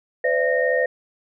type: tone cluster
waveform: sine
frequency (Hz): 507 / 580 / 664 / 1847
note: B4 / D5 / E5 / A#6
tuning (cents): +45 / -22 / +12 / -16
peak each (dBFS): -20 / -24 / -27 / -23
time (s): 0.24-0.86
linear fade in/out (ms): 5
effects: none